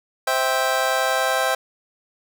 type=chord; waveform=25% pulse; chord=C major; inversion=none; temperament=just; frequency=523.3 / 654.1 / 784.9 Hz; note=C5 / E5 / G5; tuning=0 / -14 / +2 cents; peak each=-20 dBFS; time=0.27-1.55 s; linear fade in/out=5 ms; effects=none